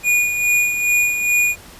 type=tone with tremolo; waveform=square; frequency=2445 Hz; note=D#7; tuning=31 cents flat; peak=-13 dBFS; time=0.03-1.56 s; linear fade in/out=50 ms; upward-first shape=sine; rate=2.4 Hz; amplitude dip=55%; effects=pink hiss -41 dBFS RMS until 1.79 s + resampled to 32000 Hz